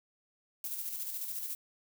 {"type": "noise with tremolo", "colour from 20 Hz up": "violet", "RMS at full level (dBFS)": -37, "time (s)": [0.64, 1.55], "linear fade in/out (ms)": 2, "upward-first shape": "square", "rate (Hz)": 14, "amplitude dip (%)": 40, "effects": []}